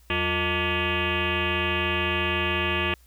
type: tone with frequency modulation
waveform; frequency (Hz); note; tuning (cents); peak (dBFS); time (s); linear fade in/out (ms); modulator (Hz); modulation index
sine; 1433; F6; +44; -22; 0.1-2.94; 2; 270; 5.8
effects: added 60 Hz sine -53 dBFS peak until 3.06 s + white hiss -61 dBFS RMS until 3.06 s